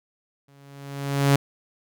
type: tone with exponential growth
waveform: sawtooth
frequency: 139.9 Hz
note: C#3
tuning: 16 cents sharp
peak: -10 dBFS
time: 0.48-1.36 s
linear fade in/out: 5 ms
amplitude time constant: 190 ms
effects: none